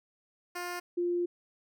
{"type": "tone pair in turn", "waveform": ["10% pulse", "sine"], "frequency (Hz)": [353.7, 350], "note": ["F4", "F4"], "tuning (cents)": [22, 4], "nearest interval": "unison", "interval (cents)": 18, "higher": "first", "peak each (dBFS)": -27, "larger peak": "neither", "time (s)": [[0.55, 0.8], [0.97, 1.26]], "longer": "second", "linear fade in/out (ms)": 10, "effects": []}